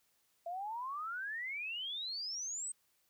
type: exponential sweep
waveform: sine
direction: up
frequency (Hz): 667 to 8372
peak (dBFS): -38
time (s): 0.46-2.72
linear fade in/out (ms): 5
effects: white hiss -75 dBFS RMS until 3.09 s